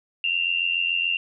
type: tone pair together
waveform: sine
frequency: 2707 / 2794 Hz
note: E7 / F7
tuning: +45 / 0 cents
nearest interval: minor second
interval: 55 cents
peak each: -25 / -23 dBFS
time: 0.24-1.17 s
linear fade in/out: 2 ms
effects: none